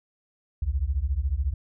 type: beating tone pair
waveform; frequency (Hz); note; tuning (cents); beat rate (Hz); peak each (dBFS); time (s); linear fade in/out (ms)
sine; 61.5 / 75.5; B1 / D2; -7 / +48; 14; -26; 0.62-1.54; 5
effects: none